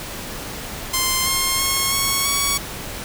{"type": "tone with pitch steps", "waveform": "5% pulse", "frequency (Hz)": [1046.5, 1064.8, 1083.4, 1102.3, 1121.6], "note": ["C6", "C6", "C#6", "C#6", "C#6"], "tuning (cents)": [0, 30, -40, -10, 20], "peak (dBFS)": -6, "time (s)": [0.93, 2.58], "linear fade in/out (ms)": 10, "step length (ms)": 330, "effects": ["pink hiss -31 dBFS RMS until 3.04 s"]}